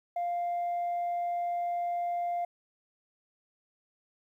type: tone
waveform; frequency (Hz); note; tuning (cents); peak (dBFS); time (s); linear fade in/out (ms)
sine; 698.5; F5; 0; -27; 0.16-2.45; 5
effects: tanh soft clip ceiling -27 dBFS + 11-bit